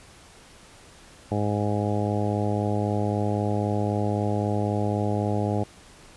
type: harmonic tone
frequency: 103.83 Hz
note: G#2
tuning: in tune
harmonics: 1 / 2 / 3 / 4 / 5 / 6 / 7 / 8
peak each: -26 / -29 / -31 / -32 / -33 / -34 / -34 / -35 dBFS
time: 1.31-5.64 s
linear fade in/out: 10 ms
effects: pink hiss -50 dBFS RMS until 6.16 s + resampled to 24000 Hz